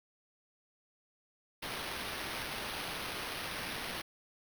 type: noise with sample-and-hold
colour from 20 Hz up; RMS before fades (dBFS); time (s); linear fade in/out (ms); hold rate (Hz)
blue; -40; 1.62-4.02; 10; 7350
effects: none